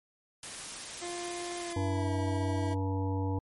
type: noise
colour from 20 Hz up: white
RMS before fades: -41 dBFS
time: 0.43-1.73 s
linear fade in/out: 2 ms
type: tone with pitch glide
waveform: 25% pulse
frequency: 349.2 to 323.9 Hz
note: F4 to E4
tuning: 0 to -30 cents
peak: -33 dBFS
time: 1.01-2.75 s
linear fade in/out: 20 ms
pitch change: -130 cents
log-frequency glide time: 1.59-2.1 s
type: harmonic tone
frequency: 95.8 Hz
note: G2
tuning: 39 cents flat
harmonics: 1 / 3 / 5 / 7 / 9 / 10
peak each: -30 / -35 / -39 / -49 / -41 / -44 dBFS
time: 1.76-3.39 s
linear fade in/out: 5 ms
effects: MP3 48 kbps